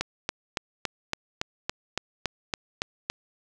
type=click train; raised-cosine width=0.2 ms; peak=-9 dBFS; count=12; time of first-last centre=0.01-3.1 s; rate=3.56 Hz; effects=none